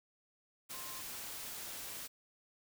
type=tone in noise; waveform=sine; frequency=1051 Hz; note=C6; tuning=7 cents sharp; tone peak=-52 dBFS; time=0.72-1.02 s; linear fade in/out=20 ms; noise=white; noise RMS=-45 dBFS; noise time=0.69-2.08 s; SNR=-10 dB; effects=none